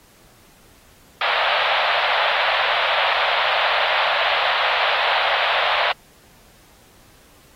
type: band-pass noise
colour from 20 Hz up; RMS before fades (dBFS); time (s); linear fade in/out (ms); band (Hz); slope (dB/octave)
pink; -20; 1.21-5.92; 2; 580 to 3800; 48
effects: pink hiss -52 dBFS RMS until 7.55 s + AAC 48 kbps